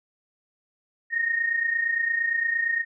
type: tone pair together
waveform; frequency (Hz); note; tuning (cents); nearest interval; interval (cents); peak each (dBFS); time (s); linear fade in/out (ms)
sine; 1827.3 / 1856; A#6 / A#6; -35 / -8; unison; 27; -29 / -23; 1.1-2.85; 50
effects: none